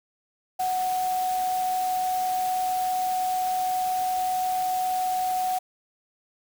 sine tone in noise, 740 Hz, F#5, in tune, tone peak -23 dBFS, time 0.59-5.59 s, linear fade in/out 10 ms, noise white, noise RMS -38 dBFS, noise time 0.59-5.59 s, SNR +12 dB, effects none

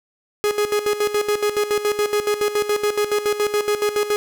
45% pulse tone with tremolo, 416.6 Hz, G#4, 5 cents sharp, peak -16 dBFS, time 0.44-4.16 s, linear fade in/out 0 ms, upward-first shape square, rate 7.1 Hz, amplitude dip 70%, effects none

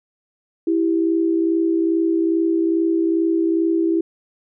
sine tone pair together, 329.6 / 392 Hz, E4 / G4, 0 / 0 cents, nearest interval minor third, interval 300 cents, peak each -16 / -23 dBFS, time 0.67-4.01 s, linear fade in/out 5 ms, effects none

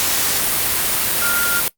sine tone in noise, 1404 Hz, F6, 9 cents sharp, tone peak -19 dBFS, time 1.22-1.6 s, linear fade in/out 0 ms, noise white, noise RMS -18 dBFS, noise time 0-1.68 s, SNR -4 dB, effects noise-tail reverb RT60 0.1 s tail -19 dB re dry + Opus 48 kbps

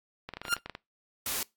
clicks, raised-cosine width 0.3 ms, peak -22 dBFS, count 11, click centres 0.29 / 0.337 / 0.37 / 0.416 / 0.452 / 0.482 / 0.527 / 0.566 / 0.66 / 0.697 / 0.751 s
sawtooth tone with exponential growth, 1400 Hz, F6, 4 cents sharp, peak -17 dBFS, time 0.43-0.54 s, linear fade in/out 2 ms, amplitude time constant 23 ms
white noise, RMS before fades -32 dBFS, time 1.26-1.43 s, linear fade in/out 2 ms
effects noise-tail reverb RT60 0.2 s tail -22 dB re dry + AAC 64 kbps

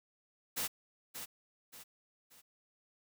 white noise with echo, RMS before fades -36 dBFS, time 0.56-0.68 s, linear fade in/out 20 ms, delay 580 ms, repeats 3, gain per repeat -8 dB, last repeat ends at 2.42 s, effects none

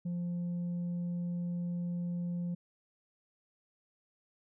sine tone, 174.61 Hz, F3, in tune, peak -30 dBFS, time 0.05-2.55 s, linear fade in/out 10 ms, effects tanh soft clip ceiling -32 dBFS

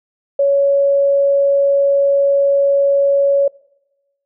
sine tone, 559 Hz, C#5, 14 cents sharp, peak -10 dBFS, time 0.39-3.48 s, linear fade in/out 5 ms, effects noise-tail reverb RT60 0.9 s tail -23 dB re dry

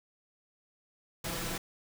pink noise with comb filter, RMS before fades -36 dBFS, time 1.24-1.58 s, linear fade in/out 5 ms, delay 6 ms, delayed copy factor +0.8, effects none

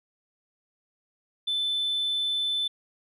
sine tone, 3520 Hz, A7, in tune, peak -23 dBFS, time 1.47-2.68 s, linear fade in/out 10 ms, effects tanh soft clip ceiling -22 dBFS

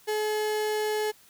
35% pulse tone, 426.6 Hz, G#4, 46 cents sharp, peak -24 dBFS, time 0.07-1.12 s, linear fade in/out 20 ms, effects white hiss -57 dBFS RMS until 1.29 s

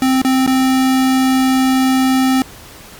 square tone with dropouts, 261.6 Hz, C4, in tune, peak -11 dBFS, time 0.02-2.42 s, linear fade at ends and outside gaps 1 ms, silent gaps 0.217-0.248 / 0.464-0.475 s, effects pink hiss -37 dBFS RMS until 2.99 s + MP3 96 kbps

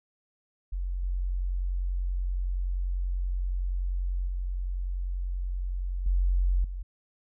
sine tone with level steps, 45.23 Hz, F#1, 39 cents flat, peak -28 / -26 / -28 / -21 / -32 dBFS, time 0.72-6.83 s, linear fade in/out 10 ms, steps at 1.03 / 4.27 / 6.06 / 6.64 s, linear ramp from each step 5 ms, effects none

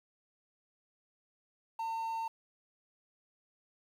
triangle tone with quantisation, 904 Hz, A5, 47 cents sharp, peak -32 dBFS, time 1.79-2.28 s, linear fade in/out 5 ms, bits 10, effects none

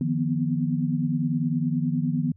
sine tone cluster, 152.6 / 171.8 / 242.9 / 252.6 Hz, D#3 / F3 / B3 / B3, -33 / -28 / -29 / +39 cents, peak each -26 / -28 / -26 / -33 dBFS, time 0.01-2.32 s, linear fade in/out 2 ms, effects added 93 Hz sine -51 dBFS peak until 2.36 s

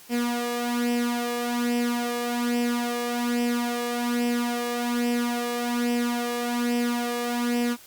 sawtooth tone with flanger, 240.2 Hz, B3, 48 cents flat, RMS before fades -26 dBFS, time 0.09-7.77 s, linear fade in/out 50 ms, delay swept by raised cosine 0.37 to 1.77 ms, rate 1.2 Hz, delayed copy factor +0.65, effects white hiss -49 dBFS RMS until 7.86 s + Opus 48 kbps

